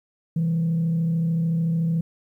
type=tone with frequency modulation; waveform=sine; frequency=165 Hz; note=E3; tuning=2 cents sharp; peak=-18 dBFS; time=0.36-2.01 s; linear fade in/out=5 ms; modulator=33.6 Hz; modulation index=0.27; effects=tanh soft clip ceiling -17 dBFS + 10-bit